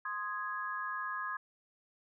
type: chord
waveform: sine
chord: Ab major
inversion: first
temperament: equal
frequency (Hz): 1046.5 / 1244.5 / 1661.2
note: C6 / Eb6 / Ab6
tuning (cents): 0 / 0 / 0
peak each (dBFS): -40 / -40 / -39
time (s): 0.05-1.37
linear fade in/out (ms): 5
effects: none